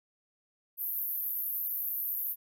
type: band-pass noise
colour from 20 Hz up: pink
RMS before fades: -34 dBFS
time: 0.77-2.36 s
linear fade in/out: 50 ms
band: 12000 to 15000 Hz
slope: 96 dB/octave
effects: none